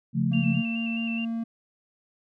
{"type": "chord", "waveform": "sine", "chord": "Db augmented", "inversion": "none", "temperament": "equal", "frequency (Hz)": [138.59, 174.61, 220], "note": ["Db3", "F3", "A3"], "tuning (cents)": [0, 0, 0], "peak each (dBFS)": -26, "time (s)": [0.13, 0.63], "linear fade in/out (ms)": 50}
{"type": "tone", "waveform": "triangle", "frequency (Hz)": 228.8, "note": "A#3", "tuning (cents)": -32, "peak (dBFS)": -25, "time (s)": [0.31, 1.44], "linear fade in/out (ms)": 10}
{"type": "tone with vibrato", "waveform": "sine", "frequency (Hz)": 2730, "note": "F7", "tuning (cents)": -40, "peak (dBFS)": -32, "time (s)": [0.33, 1.25], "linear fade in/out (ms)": 5, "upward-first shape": "square", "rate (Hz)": 4.7, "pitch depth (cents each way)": 32}
{"effects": []}